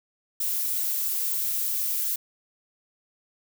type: noise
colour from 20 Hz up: violet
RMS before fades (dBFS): -27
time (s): 0.4-2.16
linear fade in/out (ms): 5
effects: none